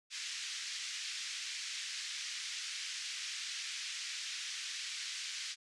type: band-pass noise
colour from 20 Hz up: white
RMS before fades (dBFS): -42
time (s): 0.1-5.56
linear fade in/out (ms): 50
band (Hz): 1800 to 6300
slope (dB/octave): 24
effects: resampled to 24000 Hz